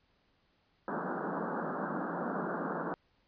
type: band-pass noise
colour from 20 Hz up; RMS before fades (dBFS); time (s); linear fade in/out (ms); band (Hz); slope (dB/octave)
pink; -36; 0.88-2.94; 0; 160 to 1600; 96
effects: pink hiss -72 dBFS RMS until 3.27 s + resampled to 11025 Hz